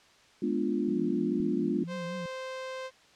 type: chord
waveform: sine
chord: G# diminished seventh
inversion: none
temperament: equal with one note detuned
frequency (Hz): 210.4 / 246.9 / 293.7 / 349.2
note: G#3 / B3 / D4 / F4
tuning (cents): +23 / 0 / 0 / 0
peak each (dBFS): -32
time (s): 0.42-1.84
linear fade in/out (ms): 5
type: tone with vibrato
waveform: sine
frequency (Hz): 177.7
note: F3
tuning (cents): +30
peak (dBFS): -36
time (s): 0.88-2.26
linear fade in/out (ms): 2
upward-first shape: triangle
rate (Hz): 4.9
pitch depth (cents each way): 110
type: click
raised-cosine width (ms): 5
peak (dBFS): -34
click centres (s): 1.402
type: tone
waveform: sawtooth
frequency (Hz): 521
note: C5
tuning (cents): -7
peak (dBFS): -32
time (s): 1.87-2.91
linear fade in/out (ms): 50
effects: white hiss -59 dBFS RMS until 3.15 s + low-pass 5000 Hz 12 dB/octave